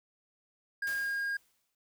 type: tone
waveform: triangle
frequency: 1622 Hz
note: G#6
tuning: 41 cents flat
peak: -29 dBFS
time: 0.82-1.37 s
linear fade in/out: 5 ms
type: noise with exponential decay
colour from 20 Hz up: white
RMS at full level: -43 dBFS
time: 0.87-1.75 s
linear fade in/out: 2 ms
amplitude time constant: 190 ms
effects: none